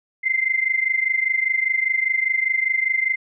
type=tone pair together; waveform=sine; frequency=2075 / 2100 Hz; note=C7 / C7; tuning=-15 / +6 cents; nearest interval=unison; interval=21 cents; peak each=-20 / -22 dBFS; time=0.23-3.16 s; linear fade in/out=20 ms; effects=none